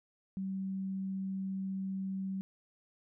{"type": "tone", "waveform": "sine", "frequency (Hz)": 191.8, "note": "G3", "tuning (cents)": -37, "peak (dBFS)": -34, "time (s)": [0.37, 2.41], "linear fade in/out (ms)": 0, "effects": []}